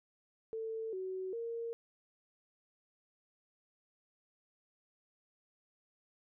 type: tone with pitch steps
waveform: sine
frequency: 446 / 375.2 / 463.1 Hz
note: A4 / F#4 / A#4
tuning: +23 / +24 / -11 cents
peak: -37 dBFS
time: 0.53-1.73 s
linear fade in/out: 0 ms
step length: 400 ms
effects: none